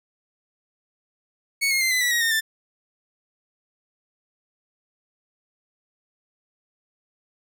sawtooth tone with pitch steps, 2217 / 2148 / 2081 / 2015 / 1952.4 / 1891.4 / 1832.2 / 1774.9 Hz, C#7 / C7 / C7 / B6 / B6 / A#6 / A#6 / A6, 0 / +45 / -10 / +34 / -20 / +25 / -30 / +15 cents, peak -16 dBFS, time 1.61-2.41 s, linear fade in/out 20 ms, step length 100 ms, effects none

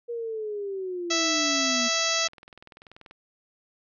sine linear sweep, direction down, 477.5 to 235 Hz, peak -29 dBFS, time 0.08-1.89 s, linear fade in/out 20 ms
harmonic tone, 659.3 Hz, E5, in tune, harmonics 1 / 2 / 3 / 4 / 5 / 6 / 7 / 8 / 9 / 10, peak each -32 / -32 / -32 / -32 / -32 / -32 / -32 / -32 / -32 / -32 dBFS, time 1.1-2.28 s, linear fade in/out 10 ms
click train, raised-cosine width 0.3 ms, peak -31 dBFS, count 35, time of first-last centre 1.46-3.11 s, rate 20.6 Hz
effects none

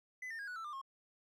triangle tone with pitch steps, 2012 / 1813.3 / 1634.3 / 1472.9 / 1327.4 / 1196.3 / 1078.2 Hz, B6 / A#6 / G#6 / F#6 / E6 / D6 / C#6, +32 / -48 / -28 / -8 / +12 / +32 / -48 cents, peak -40 dBFS, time 0.22-0.815 s, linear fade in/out 5 ms, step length 85 ms, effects none

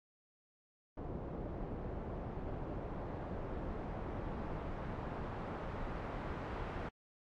pink noise with low-pass filter sweep, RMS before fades -42 dBFS, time 0.97-6.89 s, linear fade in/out 5 ms, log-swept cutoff 600 to 1400 Hz, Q 0.85, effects AAC 64 kbps

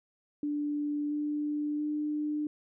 sine tone with pitch steps, 293.7 / 296.6 / 299.5 Hz, D4 / D4 / D4, 0 / +17 / +34 cents, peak -29 dBFS, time 0.43-2.47 s, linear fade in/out 2 ms, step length 680 ms, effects none

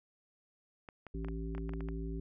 clicks, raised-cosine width 0.5 ms, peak -32 dBFS, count 10, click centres 0.888 / 1.067 / 1.247 / 1.285 / 1.55 / 1.58 / 1.693 / 1.736 / 1.807 / 1.887 s
harmonic tone, 55 Hz, A1, in tune, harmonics 1 / 3 / 5 / 7, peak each -38 / -43 / -45 / -46 dBFS, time 1.14-2.2 s, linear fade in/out 5 ms
effects none

